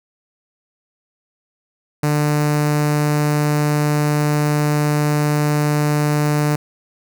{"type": "tone with notch filter", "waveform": "sawtooth", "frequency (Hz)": 148.7, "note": "D3", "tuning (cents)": 22, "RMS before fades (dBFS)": -17, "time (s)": [2.03, 6.56], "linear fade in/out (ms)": 5, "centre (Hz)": 3300, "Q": 1.9, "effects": []}